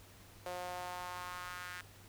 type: tone with high-pass filter sweep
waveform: sawtooth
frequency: 179.3 Hz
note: F3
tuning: 46 cents sharp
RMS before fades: -44 dBFS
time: 0.46-1.81 s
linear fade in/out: 0 ms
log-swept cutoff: 570 to 1600 Hz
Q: 2.6
effects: added 99 Hz sine -59 dBFS peak until 2.08 s + pink hiss -59 dBFS RMS until 2.08 s